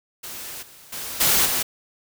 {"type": "noise with level steps", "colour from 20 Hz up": "white", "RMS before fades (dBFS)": [-35, -47, -32, -18, -23], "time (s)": [0.23, 1.63], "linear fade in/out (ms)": 10, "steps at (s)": [0.62, 0.92, 1.2, 1.45], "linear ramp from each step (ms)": 10, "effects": []}